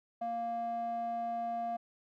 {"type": "tone with band-pass filter", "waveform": "square", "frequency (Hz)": 233.1, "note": "A#3", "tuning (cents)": 0, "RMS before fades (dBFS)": -36, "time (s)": [0.21, 1.77], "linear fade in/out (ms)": 10, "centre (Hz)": 640, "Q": 9, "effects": []}